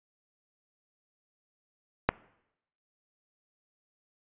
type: click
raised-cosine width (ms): 0.5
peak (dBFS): -6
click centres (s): 2.09
effects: noise-tail reverb RT60 0.8 s tail -22 dB re dry + resampled to 8000 Hz